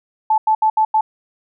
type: tone bursts at uneven times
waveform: sine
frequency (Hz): 871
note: A5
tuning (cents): -18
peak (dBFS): -11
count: 5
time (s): 0.3-0.38 / 0.47-0.55 / 0.62-0.7 / 0.77-0.85 / 0.94-1.01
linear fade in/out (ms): 5
effects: none